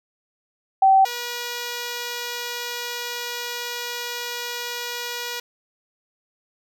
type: tone pair in turn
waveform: sine / 5% pulse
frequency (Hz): 771 / 481.9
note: G5 / B4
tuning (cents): -29 / -43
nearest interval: minor sixth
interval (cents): 814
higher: first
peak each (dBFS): -11 / -16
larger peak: first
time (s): 0.82-1.05 / 1.05-5.4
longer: second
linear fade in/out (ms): 5
effects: none